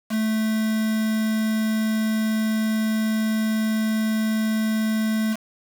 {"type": "tone with quantisation", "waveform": "triangle", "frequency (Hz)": 218.8, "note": "A3", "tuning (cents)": -9, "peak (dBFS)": -18, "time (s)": [0.09, 5.37], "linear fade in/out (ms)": 50, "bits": 5, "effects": []}